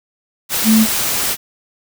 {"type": "tone in noise", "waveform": "sine", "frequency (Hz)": 220, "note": "A3", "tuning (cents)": 0, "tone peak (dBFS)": -8, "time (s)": [0.64, 0.87], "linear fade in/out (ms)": 50, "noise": "white", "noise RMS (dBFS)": -18, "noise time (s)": [0.49, 1.37], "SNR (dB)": 7, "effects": []}